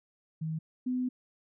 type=tone pair in turn; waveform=sine; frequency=158.9 / 252.2 Hz; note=D#3 / B3; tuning=+37 / +36 cents; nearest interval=minor sixth; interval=799 cents; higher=second; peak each=-31 / -28 dBFS; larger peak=second; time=0.41-0.59 / 0.86-1.09 s; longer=second; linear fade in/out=10 ms; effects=none